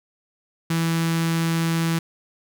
sawtooth tone with notch filter, 165 Hz, E3, 2 cents sharp, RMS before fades -22 dBFS, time 0.7-1.99 s, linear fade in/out 5 ms, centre 590 Hz, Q 0.94, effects none

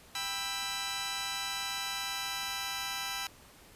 10% pulse chord, E minor, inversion first, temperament just, 791.1 / 988.9 / 1318.5 Hz, G5 / B5 / E6, +16 / +2 / 0 cents, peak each -31 dBFS, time 0.15-3.27 s, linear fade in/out 2 ms, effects pink hiss -56 dBFS RMS until 3.75 s + resampled to 32000 Hz

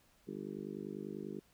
harmonic tone, 50.1 Hz, G1, 38 cents sharp, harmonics 3 / 4 / 5 / 6 / 7 / 8 / 9, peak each -52 / -46 / -53 / -48 / -47 / -47 / -54 dBFS, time 0.27-1.4 s, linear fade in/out 10 ms, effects pink hiss -69 dBFS RMS until 1.53 s

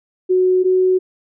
sine tone pair in turn, 368.9 / 371 Hz, F#4 / F#4, -5 / +5 cents, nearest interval unison, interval 10 cents, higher second, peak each -11 dBFS, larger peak neither, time 0.29-0.64 / 0.64-0.99 s, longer neither, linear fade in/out 20 ms, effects none

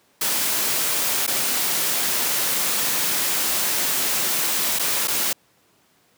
white noise with dropouts, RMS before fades -22 dBFS, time 0.21-5.33 s, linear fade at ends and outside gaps 5 ms, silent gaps 1.266-1.276 / 4.789-4.794 / 5.074-5.08 s, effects pink hiss -60 dBFS RMS until 6.17 s + high-pass 150 Hz 12 dB/octave

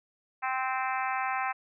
harmonic tone, 260.4 Hz, C4, 8 cents flat, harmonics 3 / 4 / 5 / 6 / 7 / 8 / 9 / 10, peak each -32 / -34 / -36 / -38 / -39 / -40 / -41 / -42 dBFS, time 0.42-1.53 s, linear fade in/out 20 ms, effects none

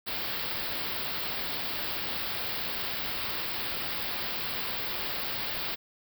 white band-stop noise, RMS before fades -33 dBFS, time 0.06-5.76 s, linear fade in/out 20 ms, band 5100 to 15000 Hz, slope 96 dB/octave, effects none

